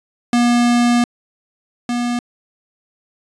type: tone pair in turn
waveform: square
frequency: 240 / 241.2 Hz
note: B3 / B3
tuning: -49 / -41 cents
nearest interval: unison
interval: 8 cents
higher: second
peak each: -12 / -18 dBFS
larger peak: first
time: 0.33-1.04 / 1.89-2.19 s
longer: first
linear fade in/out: 2 ms
effects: resampled to 22050 Hz